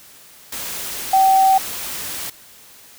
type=tone in noise; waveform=sine; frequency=769 Hz; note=G5; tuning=33 cents flat; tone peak=-10 dBFS; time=1.13-1.58 s; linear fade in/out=5 ms; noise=white; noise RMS=-28 dBFS; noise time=0.52-2.3 s; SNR=+15 dB; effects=white hiss -45 dBFS RMS until 2.98 s